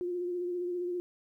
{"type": "tone with vibrato", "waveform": "sine", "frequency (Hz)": 354.6, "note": "F4", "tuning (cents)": 26, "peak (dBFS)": -31, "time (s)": [0.01, 1], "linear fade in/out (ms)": 0, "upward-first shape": "sine", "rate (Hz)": 15, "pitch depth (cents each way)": 29, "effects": ["12-bit"]}